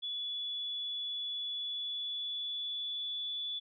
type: tone with pitch glide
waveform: sine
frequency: 3424 to 3452 Hz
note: A7 to A7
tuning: -48 to -34 cents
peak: -35 dBFS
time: 0.02-3.6 s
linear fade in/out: 20 ms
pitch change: +14 cents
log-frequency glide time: 1.53-3.3 s
effects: none